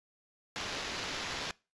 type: noise with sample-and-hold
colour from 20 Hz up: violet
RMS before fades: -38 dBFS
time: 0.56-1.51 s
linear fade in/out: 0 ms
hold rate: 8820 Hz
effects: noise-tail reverb RT60 0.3 s tail -23 dB re dry + resampled to 22050 Hz